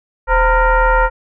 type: tone with frequency modulation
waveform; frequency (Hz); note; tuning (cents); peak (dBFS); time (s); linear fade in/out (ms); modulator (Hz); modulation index
sine; 437.7; A4; -9; -9; 0.27-1.1; 50; 478; 2.4
effects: none